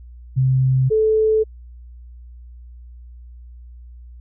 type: tone pair in turn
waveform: sine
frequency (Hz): 130.81 / 436.1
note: C3 / A4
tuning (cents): 0 / -15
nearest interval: octave + major sixth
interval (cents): 2085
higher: second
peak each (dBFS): -13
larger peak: neither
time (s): 0.36-0.9 / 0.9-1.44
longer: neither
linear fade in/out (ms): 20
effects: added 60 Hz sine -37 dBFS peak until 4.2 s